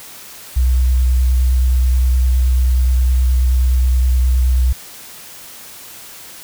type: tone with vibrato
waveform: sine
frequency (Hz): 63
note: B1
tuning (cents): +35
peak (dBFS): -10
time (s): 0.56-4.73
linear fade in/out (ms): 10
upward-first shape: sine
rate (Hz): 9.5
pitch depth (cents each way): 20
effects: white hiss -36 dBFS RMS until 6.43 s